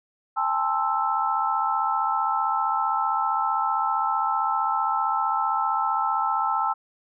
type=chord; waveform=sine; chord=A minor seventh; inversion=third; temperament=equal with one note detuned; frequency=804.6 / 880 / 1046.5 / 1318.5 Hz; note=G5 / A5 / C6 / E6; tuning=+45 / 0 / 0 / 0 cents; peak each=-28 / -26 / -30 / -25 dBFS; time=0.36-6.74 s; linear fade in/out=20 ms; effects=none